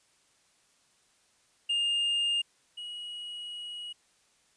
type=tone pair in turn; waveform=triangle; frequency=2820 / 2904 Hz; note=F7 / F#7; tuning=+16 / -33 cents; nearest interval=minor second; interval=51 cents; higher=second; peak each=-24 / -36 dBFS; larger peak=first; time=1.69-2.42 / 2.77-3.93 s; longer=second; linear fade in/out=10 ms; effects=white hiss -67 dBFS RMS until 4.56 s + resampled to 22050 Hz